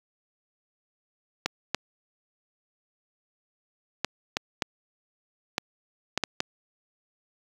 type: clicks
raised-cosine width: 0.2 ms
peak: -7 dBFS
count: 9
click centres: 1.46 / 1.746 / 4.046 / 4.369 / 4.622 / 5.581 / 6.176 / 6.237 / 6.404 s
effects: high-pass 100 Hz 12 dB/octave + 7-bit